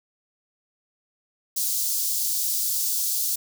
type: high-pass noise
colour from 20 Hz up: white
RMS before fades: -25 dBFS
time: 1.56-3.36 s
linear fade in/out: 10 ms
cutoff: 4600 Hz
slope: 24 dB/octave
effects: none